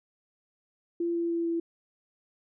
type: tone with pitch steps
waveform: sine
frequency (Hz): 341.2 / 339 / 336.9 / 334.8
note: F4 / E4 / E4 / E4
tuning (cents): -40 / +49 / +38 / +27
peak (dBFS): -26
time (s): 1-1.6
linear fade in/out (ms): 5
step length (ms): 150
effects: none